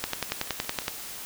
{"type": "two click trains", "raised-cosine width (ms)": 0.2, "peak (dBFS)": [-24, -9], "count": [4, 10], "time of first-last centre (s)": [[0.3, 0.82], [0.04, 0.881]], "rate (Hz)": [5.77, 10.7], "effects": ["white hiss -39 dBFS RMS until 1.25 s"]}